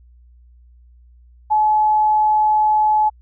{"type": "tone", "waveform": "sine", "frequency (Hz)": 855, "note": "A5", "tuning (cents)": -50, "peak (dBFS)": -12, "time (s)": [1.5, 3.1], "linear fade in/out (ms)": 20, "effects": ["added 60 Hz sine -45 dBFS peak until 3.21 s"]}